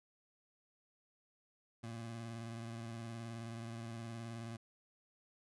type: tone with vibrato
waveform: 25% pulse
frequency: 115.1 Hz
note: A#2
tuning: 22 cents flat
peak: -40 dBFS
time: 1.83-4.57 s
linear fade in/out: 10 ms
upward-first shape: sine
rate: 19 Hz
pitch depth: 39 cents each way
effects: resampled to 24000 Hz